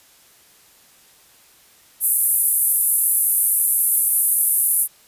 pink band-pass noise, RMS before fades -18 dBFS, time 2-4.88 s, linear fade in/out 50 ms, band 10000 to 13000 Hz, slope 48 dB/octave, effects white hiss -52 dBFS RMS until 5.07 s + resampled to 32000 Hz

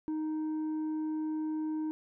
sine tone with tanh clipping, 311.1 Hz, D#4, in tune, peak -32 dBFS, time 0.08-1.91 s, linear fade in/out 0 ms, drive 4 dB, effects none

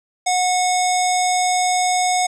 square tone with low-pass filter, 730 Hz, F#5, 24 cents flat, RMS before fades -18 dBFS, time 0.26-2.27 s, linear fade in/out 10 ms, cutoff 7500 Hz, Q 5.2, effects none

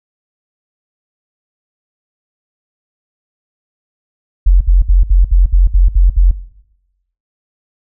sine tone bursts, 44.55 Hz, F1, 35 cents sharp, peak -3 dBFS, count 9, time 4.46-6.314 s, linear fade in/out 10 ms, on 150 ms, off 63 ms, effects noise-tail reverb RT60 0.9 s tail -17 dB re dry

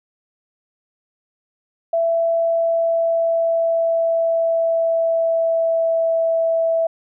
sine tone with pitch glide, 666 to 658 Hz, E5 to E5, +18 to -3 cents, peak -15 dBFS, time 1.93-6.87 s, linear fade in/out 5 ms, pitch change -21 cents, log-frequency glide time 2.34-6.13 s, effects none

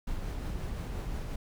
brown noise with tremolo, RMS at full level -34 dBFS, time 0.07-1.36 s, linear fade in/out 5 ms, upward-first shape triangle, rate 5.7 Hz, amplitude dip 30%, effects none

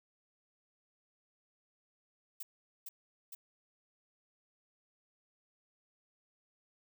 violet noise with echo, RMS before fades -43 dBFS, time 2.4-2.43 s, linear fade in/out 5 ms, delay 460 ms, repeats 2, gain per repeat -2 dB, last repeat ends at 3.35 s, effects none

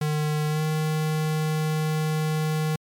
square tone with pitch glide, 151.8 to 155.44 Hz, D#3 to D#3, -42 to -1 cents, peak -23 dBFS, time 0.01-2.76 s, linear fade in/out 5 ms, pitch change +41 cents, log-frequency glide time 0.48-0.62 s, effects MP3 96 kbps

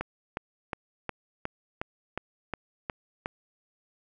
click train, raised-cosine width 0.5 ms, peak -16 dBFS, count 10, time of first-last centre 0.01-3.259 s, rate 2.77 Hz, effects none

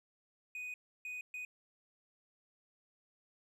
triangle tone bursts at uneven times, 2489 Hz, D#7, in tune, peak -39 dBFS, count 3, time 0.55-0.74 / 1.05-1.21 / 1.34-1.45 s, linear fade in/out 2 ms, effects none

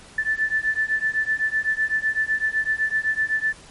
sine beating tone pair, 1754 / 1761.9 Hz, A6 / A6, -6 / +2 cents, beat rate 7.9 Hz, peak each -23 dBFS, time 0.18-3.53 s, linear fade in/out 5 ms, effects pink hiss -46 dBFS RMS until 3.7 s + MP3 48 kbps

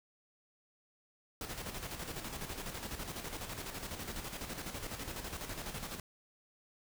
pink noise with tremolo, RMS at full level -41 dBFS, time 1.41-6 s, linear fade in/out 2 ms, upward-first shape square, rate 12 Hz, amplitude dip 50%, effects none

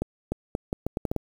accelerating click train, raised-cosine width 2 ms, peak -13 dBFS, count 9, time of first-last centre 0.02-1.163 s, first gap 300 ms, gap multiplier 0.77, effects 7-bit

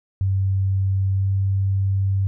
sine tone with pitch glide, 96.4 to 97.24 Hz, G2 to G2, -28 to -13 cents, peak -17 dBFS, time 0.21-2.27 s, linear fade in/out 0 ms, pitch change +15 cents, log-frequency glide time 1.14-1.26 s, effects none

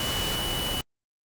sine tone in noise, 2960 Hz, F#7, in tune, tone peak -30 dBFS, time 0-0.81 s, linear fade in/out 2 ms, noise pink, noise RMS -30 dBFS, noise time 0-0.81 s, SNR -3 dB, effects Opus 48 kbps

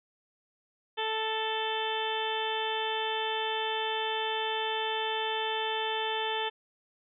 harmonic tone, 440 Hz, A4, in tune, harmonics 1 / 2 / 3 / 4 / 5 / 6 / 7 / 8, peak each -35 / -33 / -43 / -38 / -46 / -40 / -37 / -38 dBFS, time 0.97-6.5 s, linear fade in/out 20 ms, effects none

